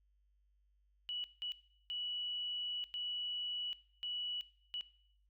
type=tone bursts at uneven times; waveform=sine; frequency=2943 Hz; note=F#7; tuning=10 cents flat; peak=-38 dBFS; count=6; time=1.09-1.24 / 1.42-1.52 / 1.9-2.84 / 2.94-3.73 / 4.03-4.41 / 4.74-4.81 s; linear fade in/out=0 ms; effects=noise-tail reverb RT60 0.7 s tail -18 dB re dry + added 50 Hz sine -70 dBFS peak until 5.29 s